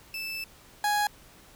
30% pulse tone pair in turn, 2637 / 830.6 Hz, E7 / G#5, 0 / 0 cents, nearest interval octave + minor sixth, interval 2000 cents, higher first, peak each -30 / -21 dBFS, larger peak second, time 0.14-0.44 / 0.84-1.07 s, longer first, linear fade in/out 2 ms, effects pink hiss -54 dBFS RMS until 1.55 s

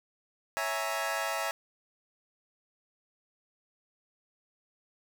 20% pulse chord, A# half-diminished seventh, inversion first, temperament equal, 554.4 / 659.3 / 830.6 / 932.3 Hz, C#5 / E5 / G#5 / A#5, 0 / 0 / 0 / 0 cents, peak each -33 / -29 / -31 / -33 dBFS, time 0.57-1.51 s, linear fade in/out 0 ms, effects 10-bit

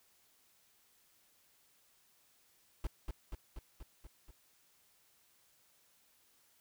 brown noise with echo, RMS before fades -36 dBFS, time 2.84-2.87 s, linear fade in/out 2 ms, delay 240 ms, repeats 6, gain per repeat -3 dB, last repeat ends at 4.31 s, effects white hiss -70 dBFS RMS until 6.6 s

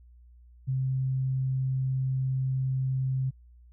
sine tone, 131.5 Hz, C3, 9 cents sharp, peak -25 dBFS, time 0.67-3.31 s, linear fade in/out 20 ms, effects added 60 Hz sine -51 dBFS peak until 3.72 s

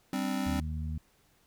square chord, G suspended fourth, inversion none, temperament just, 196 / 261.3 / 294 Hz, G3 / C4 / D4, 0 / -2 / +2 cents, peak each -35 / -33 / -39 dBFS, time 0.13-0.6 s, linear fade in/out 2 ms
harmonic tone, 77.78 Hz, D#2, in tune, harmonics 1 / 2 / 3, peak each -33 / -39 / -43 dBFS, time 0.46-0.98 s, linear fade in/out 5 ms
effects pink hiss -67 dBFS RMS until 1.46 s

